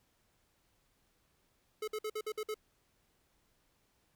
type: tone bursts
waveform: square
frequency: 430 Hz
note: A4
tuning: 40 cents flat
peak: -36 dBFS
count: 7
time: 1.82-2.543 s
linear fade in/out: 5 ms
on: 57 ms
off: 54 ms
effects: pink hiss -74 dBFS RMS until 4.15 s